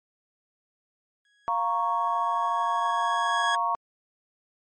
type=tone with exponential growth; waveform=30% pulse; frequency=1661.2 Hz; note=G#6; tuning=in tune; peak=-22 dBFS; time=1.25-3.55 s; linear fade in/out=1 ms; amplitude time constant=500 ms
type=chord; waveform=sine; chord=Bb minor; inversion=second; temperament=equal; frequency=698.5 / 932.3 / 1108.7 Hz; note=F5 / Bb5 / Db6; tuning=0 / 0 / 0 cents; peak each=-30 / -27 / -26 dBFS; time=1.48-3.75 s; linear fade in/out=0 ms
effects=MP3 32 kbps